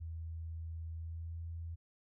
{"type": "tone with pitch glide", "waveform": "sine", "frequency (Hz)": [81.7, 83.18], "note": ["E2", "E2"], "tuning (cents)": [-15, 16], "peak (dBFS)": -40, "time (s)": [0, 1.76], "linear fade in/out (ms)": 20, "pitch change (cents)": 31, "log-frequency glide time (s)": [0.95, 1.39], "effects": []}